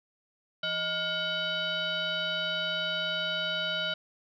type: tone with frequency modulation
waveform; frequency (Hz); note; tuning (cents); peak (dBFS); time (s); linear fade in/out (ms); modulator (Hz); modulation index
sine; 2220; C#7; +2; -28; 0.63-3.94; 5; 797; 2.1
effects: none